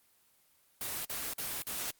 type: noise bursts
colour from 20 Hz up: white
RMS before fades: -37 dBFS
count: 4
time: 0.81-1.908 s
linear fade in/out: 2 ms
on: 240 ms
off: 46 ms
effects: white hiss -68 dBFS RMS until 1.99 s + Opus 24 kbps